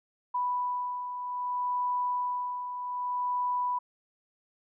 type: beating tone pair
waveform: sine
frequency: 987.8 / 988.43 Hz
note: B5 / B5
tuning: 0 / +1 cents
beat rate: 0.63 Hz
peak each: -37 / -29 dBFS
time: 0.34-3.79 s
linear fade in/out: 10 ms
effects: none